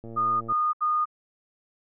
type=click train; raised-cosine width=2 ms; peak=-28 dBFS; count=56; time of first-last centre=0.04-0.522 s; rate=114 Hz
type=tone bursts; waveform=sine; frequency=1226 Hz; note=D#6; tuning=26 cents flat; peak=-21 dBFS; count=3; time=0.16-1.056 s; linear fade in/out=20 ms; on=250 ms; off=73 ms
effects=none